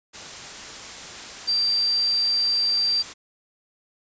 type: tone in noise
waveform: sine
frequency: 4699 Hz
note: D8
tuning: in tune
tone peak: -19 dBFS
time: 1.47-3.03 s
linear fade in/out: 20 ms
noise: white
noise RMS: -37 dBFS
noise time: 0.13-3.14 s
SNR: +15 dB
effects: resampled to 16000 Hz